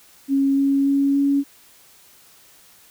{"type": "tone with pitch steps", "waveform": "sine", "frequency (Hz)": [274.4, 276.3, 278.2, 280.2], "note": ["C#4", "C#4", "C#4", "C#4"], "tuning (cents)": [-17, -6, 6, 19], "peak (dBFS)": -15, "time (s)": [0.28, 1.44], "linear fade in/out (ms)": 50, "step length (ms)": 290, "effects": ["white hiss -51 dBFS RMS until 2.9 s"]}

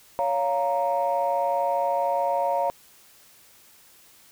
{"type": "chord", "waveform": "sine", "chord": "Bb minor", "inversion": "first", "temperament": "just", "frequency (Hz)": [559.4, 699.2, 932.3], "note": ["Db5", "F5", "Bb5"], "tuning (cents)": [16, 2, 0], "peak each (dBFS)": -25, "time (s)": [0.19, 2.7], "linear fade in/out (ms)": 0, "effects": ["tanh soft clip ceiling -14 dBFS", "white hiss -54 dBFS RMS until 4.31 s"]}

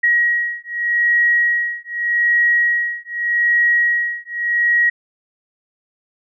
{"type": "beating tone pair", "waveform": "sine", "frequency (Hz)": [1900, 1900.83], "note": ["A#6", "A#6"], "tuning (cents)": [33, 33], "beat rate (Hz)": 0.83, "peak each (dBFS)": -17, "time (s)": [0.03, 4.9], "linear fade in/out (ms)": 10, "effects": []}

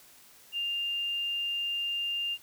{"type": "tone", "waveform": "sine", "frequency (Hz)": 2800, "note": "F7", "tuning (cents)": 4, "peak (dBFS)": -29, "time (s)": [0.52, 2.38], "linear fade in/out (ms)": 50, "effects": ["white hiss -56 dBFS RMS until 2.42 s"]}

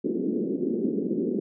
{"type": "band-pass noise", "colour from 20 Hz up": "white", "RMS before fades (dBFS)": -27, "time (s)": [0.04, 1.4], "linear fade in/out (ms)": 10, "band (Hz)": [190, 410], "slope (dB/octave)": 48, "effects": []}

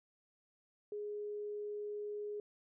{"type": "tone", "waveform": "sine", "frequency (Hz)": 416, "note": "G#4", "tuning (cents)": 3, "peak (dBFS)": -39, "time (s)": [0.92, 2.4], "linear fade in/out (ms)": 2, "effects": []}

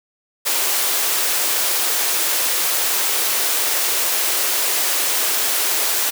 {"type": "high-pass noise", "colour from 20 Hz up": "white", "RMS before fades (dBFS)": -19, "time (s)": [0.45, 6.11], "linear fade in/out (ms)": 20, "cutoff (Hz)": 330, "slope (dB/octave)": 24, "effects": []}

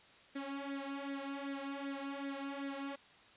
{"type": "tone with flanger", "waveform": "sawtooth", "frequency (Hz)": 277.2, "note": "C#4", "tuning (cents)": 0, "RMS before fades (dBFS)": -42, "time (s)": [0.35, 2.96], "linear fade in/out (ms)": 10, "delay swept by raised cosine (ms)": [0.49, 2.89], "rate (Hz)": 2.6, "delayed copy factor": 0.7, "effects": ["white hiss -61 dBFS RMS until 3.36 s", "resampled to 8000 Hz"]}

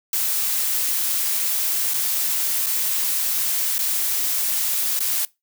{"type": "noise with dropouts", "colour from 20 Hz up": "blue", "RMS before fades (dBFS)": -22, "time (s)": [0.13, 5.25], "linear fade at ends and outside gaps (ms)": 2, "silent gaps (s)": [[1.937, 1.941], [2.662, 2.666], [3.782, 3.79], [4.992, 5.004]], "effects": ["noise-tail reverb RT60 0.2 s tail -21 dB re dry"]}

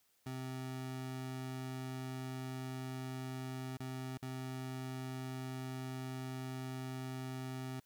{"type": "tone with dropouts", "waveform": "25% pulse", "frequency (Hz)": 130, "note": "C3", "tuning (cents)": -11, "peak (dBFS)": -37, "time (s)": [0.26, 7.8], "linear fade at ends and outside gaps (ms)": 5, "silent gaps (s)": [[3.771, 3.8], [4.176, 4.224]], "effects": ["white hiss -74 dBFS RMS until 7.85 s"]}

